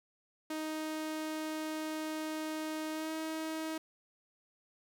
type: tone with pitch glide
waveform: sawtooth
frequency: 312.1 to 317.4 Hz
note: D#4 to D#4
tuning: +5 to +35 cents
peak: -32 dBFS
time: 0.5-3.78 s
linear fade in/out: 5 ms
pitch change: +30 cents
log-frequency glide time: 2.92-3.12 s
effects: none